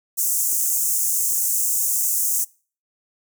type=high-pass noise; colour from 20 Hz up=pink; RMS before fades=-21 dBFS; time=0.17-2.45 s; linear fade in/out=20 ms; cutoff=6500 Hz; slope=48 dB/octave; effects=noise-tail reverb RT60 0.4 s tail -24 dB re dry